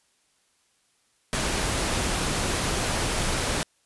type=noise; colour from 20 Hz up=pink; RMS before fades=-26 dBFS; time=1.33-3.63 s; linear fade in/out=0 ms; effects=white hiss -67 dBFS RMS until 3.85 s + resampled to 24000 Hz